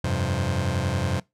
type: chord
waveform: sawtooth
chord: F suspended second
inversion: none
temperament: just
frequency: 87.31 / 98.22 / 130.96 Hz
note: F2 / G2 / C3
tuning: 0 / +4 / +2 cents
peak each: -23 dBFS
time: 0.04-1.2 s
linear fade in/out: 5 ms
effects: noise-tail reverb RT60 0.2 s tail -23 dB re dry + low-pass 9000 Hz 12 dB/octave